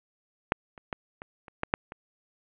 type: clicks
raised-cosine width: 0.5 ms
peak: -6 / -30 / -16 / -24 / -30 / -12 / -7 / -24 dBFS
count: 8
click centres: 0.521 / 0.778 / 0.928 / 1.219 / 1.482 / 1.634 / 1.739 / 1.921 s
effects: resampled to 8000 Hz + 8-bit